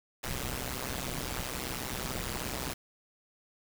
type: noise with amplitude modulation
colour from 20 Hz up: pink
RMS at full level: -32 dBFS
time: 0.23-2.74 s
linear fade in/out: 10 ms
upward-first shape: sine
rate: 128 Hz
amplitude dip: 100%
effects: none